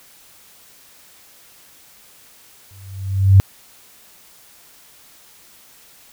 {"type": "tone with exponential growth", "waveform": "sine", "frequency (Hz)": 96.8, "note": "G2", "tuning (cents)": -21, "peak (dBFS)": -3, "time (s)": [2.71, 3.4], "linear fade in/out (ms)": 0, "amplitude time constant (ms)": 150, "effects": ["white hiss -48 dBFS RMS until 6.12 s"]}